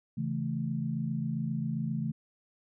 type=chord; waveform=sine; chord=A major; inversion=first; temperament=just; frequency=137.5 / 165 / 220 Hz; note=C#3 / E3 / A3; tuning=-14 / +2 / 0 cents; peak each=-34 dBFS; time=0.17-2.12 s; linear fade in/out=10 ms; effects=none